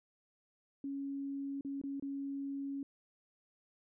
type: tone with dropouts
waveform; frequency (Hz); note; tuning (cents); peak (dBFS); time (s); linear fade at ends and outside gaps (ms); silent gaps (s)
sine; 277.2; C#4; 0; -37; 0.84-2.83; 2; 1.61-1.648 / 1.815-1.837 / 1.998-2.024
effects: none